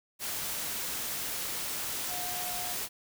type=tone in noise; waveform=sine; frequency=718 Hz; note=F5; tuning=48 cents sharp; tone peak=-40 dBFS; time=2.07-2.76 s; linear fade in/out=50 ms; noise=white; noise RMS=-35 dBFS; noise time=0.19-2.89 s; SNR=-8 dB; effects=none